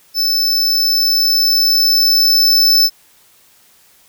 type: tone with level ramp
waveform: square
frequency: 5274 Hz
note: E8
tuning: in tune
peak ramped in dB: -13 to -8 dBFS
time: 0.14-2.9 s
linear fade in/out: 50 ms
effects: white hiss -50 dBFS RMS until 4.08 s